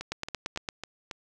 two click trains, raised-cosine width 0.2 ms, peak -14 / -19 dBFS, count 6 / 5, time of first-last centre 0.12-0.688 / 0.01-1.112 s, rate 8.8 / 3.63 Hz, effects none

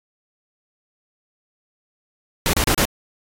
pink noise bursts, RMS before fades -18 dBFS, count 4, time 2.46-2.851 s, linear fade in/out 0 ms, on 73 ms, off 33 ms, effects AAC 48 kbps

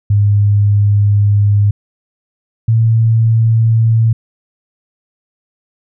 sine tone pair in turn, 102.5 / 113.1 Hz, G#2 / A2, -22 / +48 cents, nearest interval major second, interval 170 cents, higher second, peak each -7 dBFS, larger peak neither, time 0.1-1.71 / 2.68-4.13 s, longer first, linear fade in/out 5 ms, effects none

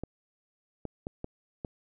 clicks, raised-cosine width 2 ms, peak -22 dBFS, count 5, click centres 0.036 / 0.853 / 1.069 / 1.244 / 1.648 s, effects none

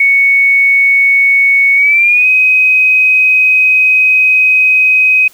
sine tone with pitch glide, 2220 to 2521 Hz, C#7 to D#7, +2 to +22 cents, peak -5 dBFS, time 0-5.28 s, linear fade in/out 5 ms, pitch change +220 cents, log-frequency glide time 1.75-2.27 s, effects white hiss -43 dBFS RMS until 5.33 s

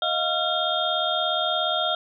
sine tone cluster, 632 / 709 / 1373 / 3248 / 3627 Hz, D#5 / F5 / F6 / G#7 / A#7, +27 / +26 / -30 / -39 / -48 cents, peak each -28 dBFS, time 0.02-1.95 s, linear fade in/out 2 ms, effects none

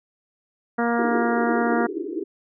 harmonic tone, 235.3 Hz, A#3, 16 cents sharp, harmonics 1 / 2 / 3 / 4 / 5 / 6 / 7 / 8, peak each -23 / -26 / -26 / -31 / -32 / -29 / -34 / -35 dBFS, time 0.78-1.87 s, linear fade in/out 10 ms
pink band-pass noise, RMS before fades -28 dBFS, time 0.98-2.24 s, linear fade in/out 10 ms, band 300 to 420 Hz, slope 96 dB/octave
effects none

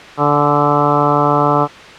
harmonic tone with a mistuned harmonic, 146.2 Hz, D3, 7 cents flat, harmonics 1 / 2 / 3 / 4 / 5 / 6 / 7 / 8 / 9, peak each -19 / -19 / -19 / -19 / -19 / -19 / -19 / -19 / -19 dBFS, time 0.17-1.68 s, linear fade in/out 50 ms, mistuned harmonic 6, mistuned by -26 cents, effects white hiss -34 dBFS RMS until 1.98 s + low-pass 3000 Hz 12 dB/octave

